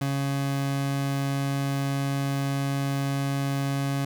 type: tone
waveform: 30% pulse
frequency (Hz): 138.59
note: C#3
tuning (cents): 0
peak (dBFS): -22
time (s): 0.01-4.05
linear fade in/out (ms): 5
effects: none